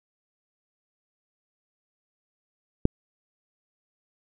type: click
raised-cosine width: 3 ms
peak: -5 dBFS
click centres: 2.854 s
effects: none